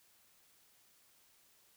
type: silence
effects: white hiss -68 dBFS RMS until 1.76 s